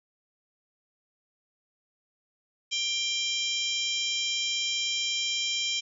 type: harmonic tone with a mistuned harmonic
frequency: 791 Hz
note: G5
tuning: 15 cents sharp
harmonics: 3 / 4 / 5 / 6 / 7 / 8 / 9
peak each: -35 / -29 / -38 / -41 / -35 / -42 / -38 dBFS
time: 2.71-5.81 s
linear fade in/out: 20 ms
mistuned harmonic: 6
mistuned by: +70 cents
effects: none